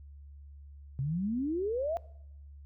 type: exponential sweep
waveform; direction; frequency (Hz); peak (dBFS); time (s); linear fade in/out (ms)
sine; up; 128.4 to 698.5; -29; 0.99-1.97; 0
effects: noise-tail reverb RT60 0.8 s tail -23 dB re dry + added 71 Hz sine -47 dBFS peak until 2.65 s